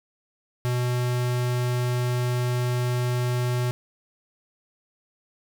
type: tone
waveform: square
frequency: 123.47 Hz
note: B2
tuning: in tune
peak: -23 dBFS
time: 0.65-3.71 s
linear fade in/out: 0 ms
effects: none